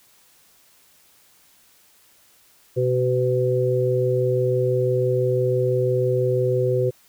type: harmonic tone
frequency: 126 Hz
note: B2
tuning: 35 cents sharp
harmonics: 1 / 3 / 4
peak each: -22 / -22 / -22 dBFS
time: 2.76-6.91 s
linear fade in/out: 20 ms
effects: white hiss -56 dBFS RMS until 7.08 s